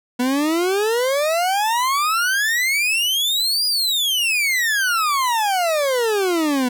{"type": "exponential two-way sweep", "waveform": "40% pulse", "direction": "up then down", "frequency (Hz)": [242.6, 4951, 242.6], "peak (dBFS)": -16, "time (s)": [0.19, 6.69], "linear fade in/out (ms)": 10, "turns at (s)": 3.66, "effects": []}